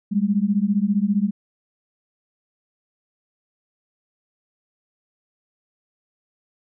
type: beating tone pair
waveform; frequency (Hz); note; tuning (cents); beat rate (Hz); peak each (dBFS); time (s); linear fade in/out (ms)
sine; 196 / 211; G3 / G#3; 0 / +28; 15; -20; 0.11-1.31; 20
effects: none